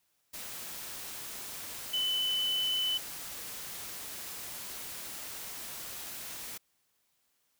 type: tone in noise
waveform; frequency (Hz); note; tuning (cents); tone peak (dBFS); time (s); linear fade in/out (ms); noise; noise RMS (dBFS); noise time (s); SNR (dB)
sine; 3012; F#7; +30; -28; 1.93-2.98; 10; white; -42; 0.33-6.58; +11
effects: white hiss -75 dBFS RMS until 7.59 s